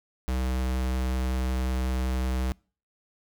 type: tone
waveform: square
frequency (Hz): 63.9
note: C2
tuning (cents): -40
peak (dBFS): -26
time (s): 0.28-2.52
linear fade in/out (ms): 0
effects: noise-tail reverb RT60 0.4 s tail -25 dB re dry